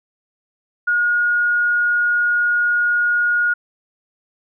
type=tone; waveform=sine; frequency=1438 Hz; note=F#6; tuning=50 cents flat; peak=-14 dBFS; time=0.87-3.54 s; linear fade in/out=10 ms; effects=none